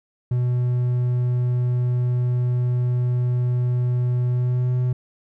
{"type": "tone with pitch glide", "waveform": "triangle", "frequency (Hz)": [123.47, 125.34], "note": ["B2", "B2"], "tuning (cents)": [0, 26], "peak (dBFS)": -16, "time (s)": [0.31, 4.93], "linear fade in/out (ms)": 5, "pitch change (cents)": 26, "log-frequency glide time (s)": [4.29, 4.73], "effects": []}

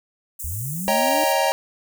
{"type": "high-pass noise", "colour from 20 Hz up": "white", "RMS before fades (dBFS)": -32, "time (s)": [0.39, 1.33], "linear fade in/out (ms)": 10, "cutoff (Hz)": 6700, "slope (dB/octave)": 48}
{"type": "linear sweep", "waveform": "sine", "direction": "up", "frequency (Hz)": [65.41, 311.1], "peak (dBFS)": -27, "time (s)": [0.44, 1.24], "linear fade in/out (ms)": 0}
{"type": "chord", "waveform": "square", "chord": "Eb dominant seventh", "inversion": "third", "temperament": "equal with one note detuned", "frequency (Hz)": [554.4, 632.4, 784, 932.3], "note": ["Db5", "Eb5", "G5", "Bb5"], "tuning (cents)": [0, 28, 0, 0], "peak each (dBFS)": -24, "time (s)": [0.88, 1.52], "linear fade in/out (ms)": 0}
{"effects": []}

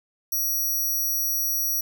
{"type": "tone", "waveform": "5% pulse", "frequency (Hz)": 5760, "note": "F#8", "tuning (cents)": -47, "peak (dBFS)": -17, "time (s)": [0.32, 1.81], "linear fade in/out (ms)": 5, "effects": []}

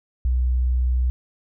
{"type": "tone", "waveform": "sine", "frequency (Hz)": 62.4, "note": "B1", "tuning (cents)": 19, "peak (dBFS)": -17, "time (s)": [0.25, 1.1], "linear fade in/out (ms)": 0, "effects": []}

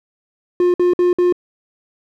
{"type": "tone bursts", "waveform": "triangle", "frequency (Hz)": 355.8, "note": "F4", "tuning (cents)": 32, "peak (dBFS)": -9, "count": 4, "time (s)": [0.6, 1.325], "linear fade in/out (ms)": 2, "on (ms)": 140, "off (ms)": 55, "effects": []}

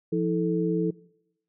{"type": "tone cluster", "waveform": "sine", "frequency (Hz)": [172.7, 322.9, 438], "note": ["F3", "E4", "A4"], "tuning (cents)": [-19, -36, -8], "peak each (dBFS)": -27, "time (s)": [0.12, 0.91], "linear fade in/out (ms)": 10, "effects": ["noise-tail reverb RT60 0.8 s tail -22 dB re dry"]}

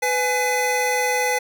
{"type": "tone cluster", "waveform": "square", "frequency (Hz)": [498.7, 837, 2025], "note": ["B4", "G#5", "B6"], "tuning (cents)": [17, 13, 43], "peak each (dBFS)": -24, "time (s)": [0.02, 1.39], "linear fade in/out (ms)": 10, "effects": []}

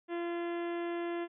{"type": "harmonic tone", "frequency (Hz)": 343.3, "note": "F4", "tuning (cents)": -30, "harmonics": [1, 2, 3, 4, 5, 6, 7, 8, 9, 10], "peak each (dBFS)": [-34, -42, -47, -51, -49, -51, -57, -55, -59, -60], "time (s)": [0.08, 1.28], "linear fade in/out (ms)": 50, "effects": []}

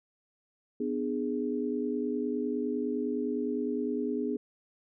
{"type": "chord", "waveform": "sine", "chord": "G# diminished", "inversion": "first", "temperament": "just", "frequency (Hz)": [249.2, 299, 415.3], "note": ["B3", "D4", "G#4"], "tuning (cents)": [16, 31, 0], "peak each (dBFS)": [-32, -34, -33], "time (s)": [0.8, 4.37], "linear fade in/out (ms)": 5, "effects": []}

